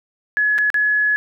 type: tone with dropouts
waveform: sine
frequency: 1696 Hz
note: G#6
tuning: 36 cents sharp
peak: -14 dBFS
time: 0.37-1.16 s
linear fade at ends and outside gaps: 0 ms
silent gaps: 0.581-0.586 / 0.702-0.743 s
effects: none